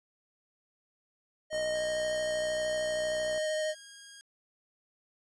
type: tone with vibrato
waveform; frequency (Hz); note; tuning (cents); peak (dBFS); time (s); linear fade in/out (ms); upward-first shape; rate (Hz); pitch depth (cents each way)
square; 620; D#5; -6; -30; 1.5-3.75; 50; square; 13; 9
type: click train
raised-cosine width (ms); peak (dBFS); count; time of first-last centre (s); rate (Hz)
1; -33; 115; 1.53-3.378; 61.7
type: tone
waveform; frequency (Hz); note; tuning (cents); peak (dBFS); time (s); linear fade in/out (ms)
10% pulse; 1629; G#6; -34; -40; 1.75-4.21; 0
effects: resampled to 22050 Hz